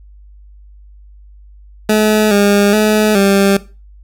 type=tone with pitch steps; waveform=20% pulse; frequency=214.3 / 202.9 / 213.8 / 197.5 Hz; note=A3 / G#3 / A3 / G3; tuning=-45 / -40 / -49 / +13 cents; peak=-4 dBFS; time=1.89-3.57 s; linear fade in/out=5 ms; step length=420 ms; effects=noise-tail reverb RT60 0.3 s tail -18 dB re dry + added 50 Hz sine -37 dBFS peak until 4.03 s